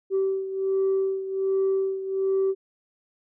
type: beating tone pair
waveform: sine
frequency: 385.3 / 386.6 Hz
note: G4 / G4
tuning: -30 / -24 cents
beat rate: 1.3 Hz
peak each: -22 / -27 dBFS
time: 0.1-2.55 s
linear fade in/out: 50 ms
effects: tanh soft clip ceiling -17 dBFS